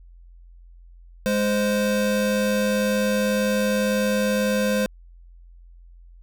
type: tone pair together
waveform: square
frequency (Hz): 207 / 519.1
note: G#3 / C5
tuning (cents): -5 / -14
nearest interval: octave + major third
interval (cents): 1591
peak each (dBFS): -23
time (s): 1.26-4.86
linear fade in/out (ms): 0
effects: added 43 Hz sine -44 dBFS peak until 6.22 s